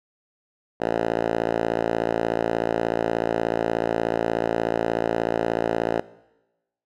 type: tone with band-pass filter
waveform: 5% pulse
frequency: 56.6 Hz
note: A1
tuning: 50 cents sharp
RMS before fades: -24 dBFS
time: 0.8-6.01 s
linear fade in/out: 10 ms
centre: 660 Hz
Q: 0.92
effects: noise-tail reverb RT60 1.0 s tail -19 dB re dry